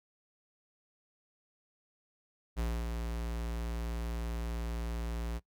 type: tone with ADSR envelope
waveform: square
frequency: 57.7 Hz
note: A#1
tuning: 17 cents flat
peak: -31 dBFS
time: 2.56-5.4 s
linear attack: 33 ms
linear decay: 250 ms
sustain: -4 dB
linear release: 33 ms
effects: noise-tail reverb RT60 0.1 s tail -20 dB re dry